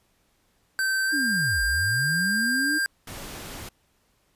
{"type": "tone with pitch glide", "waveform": "square", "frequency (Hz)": [1551, 1594.6], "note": ["G6", "G6"], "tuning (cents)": [-19, 29], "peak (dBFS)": -23, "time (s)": [0.79, 2.86], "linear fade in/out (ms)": 0, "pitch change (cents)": 48, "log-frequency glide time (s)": [1.07, 1.14]}
{"type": "linear two-way sweep", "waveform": "sine", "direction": "down then up", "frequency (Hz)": [311.1, 47, 311.1], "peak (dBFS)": -27, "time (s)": [1.12, 2.79], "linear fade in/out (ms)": 20, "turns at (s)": 1.63}
{"type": "noise", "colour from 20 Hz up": "pink", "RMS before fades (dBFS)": -38, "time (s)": [3.07, 3.69], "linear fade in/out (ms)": 5}
{"effects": ["pink hiss -67 dBFS RMS until 4.35 s", "resampled to 32000 Hz"]}